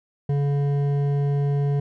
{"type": "tone with hard clipping", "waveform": "sine", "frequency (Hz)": 142.2, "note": "C#3", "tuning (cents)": 45, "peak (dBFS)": -21, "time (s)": [0.29, 1.8], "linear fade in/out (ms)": 5, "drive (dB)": 9, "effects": []}